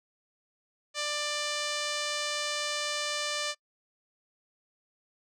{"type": "tone", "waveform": "5% pulse", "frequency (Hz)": 592, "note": "D5", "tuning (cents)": 14, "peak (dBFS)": -18, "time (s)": [0.94, 3.55], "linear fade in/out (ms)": 50, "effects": ["noise-tail reverb RT60 0.1 s tail -25 dB re dry", "low-pass 8000 Hz 12 dB/octave"]}